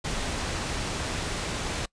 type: low-pass noise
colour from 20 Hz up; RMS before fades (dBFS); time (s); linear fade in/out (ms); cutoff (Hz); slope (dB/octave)
pink; -31; 0.04-1.86; 10; 8600; 12
effects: noise-tail reverb RT60 0.1 s tail -23 dB re dry + resampled to 22050 Hz